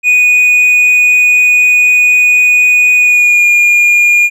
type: tone with pitch glide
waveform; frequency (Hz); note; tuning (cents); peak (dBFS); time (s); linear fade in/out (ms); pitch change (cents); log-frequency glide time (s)
triangle; 2474 to 2424; D#7 to D#7; -10 to -46; -3; 0.03-4.3; 50; -36; 2.99-3.46
effects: none